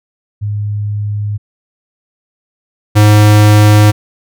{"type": "tone pair in turn", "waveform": ["sine", "square"], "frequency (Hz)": [103.83, 105.22], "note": ["G#2", "G#2"], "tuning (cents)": [0, 23], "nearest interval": "unison", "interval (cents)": 23, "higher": "second", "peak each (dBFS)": [-14, -4], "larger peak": "second", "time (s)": [[0.41, 1.38], [2.95, 3.92]], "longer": "neither", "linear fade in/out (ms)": 20, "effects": []}